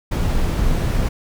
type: noise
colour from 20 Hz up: brown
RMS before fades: -18 dBFS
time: 0.11-1.09 s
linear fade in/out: 10 ms
effects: none